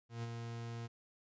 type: tone with ADSR envelope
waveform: 40% pulse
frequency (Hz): 116.54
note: A#2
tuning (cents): 0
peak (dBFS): -37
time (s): 0.09-0.88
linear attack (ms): 140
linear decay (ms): 31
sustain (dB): -4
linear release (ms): 25
effects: resampled to 16000 Hz